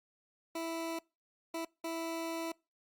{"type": "tone bursts at uneven times", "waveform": "20% pulse", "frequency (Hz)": 329.6, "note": "E4", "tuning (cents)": 0, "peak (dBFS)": -31, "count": 3, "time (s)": [[0.55, 0.99], [1.54, 1.65], [1.84, 2.52]], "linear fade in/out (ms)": 5, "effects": ["noise-tail reverb RT60 0.3 s tail -26 dB re dry", "Opus 48 kbps"]}